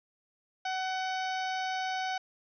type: harmonic tone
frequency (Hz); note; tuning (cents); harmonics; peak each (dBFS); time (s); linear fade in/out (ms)
751; F#5; +26; 1 / 2 / 3 / 4 / 5 / 6 / 7 / 8; -32 / -38 / -42 / -44 / -46 / -48 / -49 / -50; 0.65-2.18; 5
effects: none